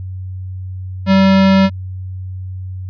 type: tone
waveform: square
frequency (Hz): 192.5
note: G3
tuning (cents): -31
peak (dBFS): -8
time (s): 1.06-1.7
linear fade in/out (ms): 50
effects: added 93 Hz sine -23 dBFS peak until 2.89 s + resampled to 11025 Hz